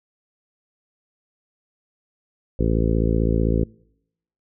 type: harmonic tone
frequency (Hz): 55.7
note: A1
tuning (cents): +22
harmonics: 1 / 2 / 3 / 4 / 5 / 6 / 7 / 8 / 9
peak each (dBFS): -21 / -24 / -26 / -27 / -28 / -29 / -29 / -30 / -31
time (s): 2.59-3.64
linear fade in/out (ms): 5
effects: noise-tail reverb RT60 0.8 s tail -26 dB re dry